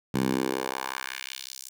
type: tone with high-pass filter sweep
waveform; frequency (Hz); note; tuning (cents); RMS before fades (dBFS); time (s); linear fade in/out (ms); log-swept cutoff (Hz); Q
10% pulse; 65.41; C2; 0; -31; 0.14-1.69; 5; 150 to 7300; 1.5
effects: none